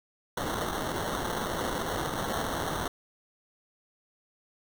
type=noise with sample-and-hold; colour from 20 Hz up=white; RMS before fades=-32 dBFS; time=0.37-2.88 s; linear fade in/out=5 ms; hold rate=2450 Hz; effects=none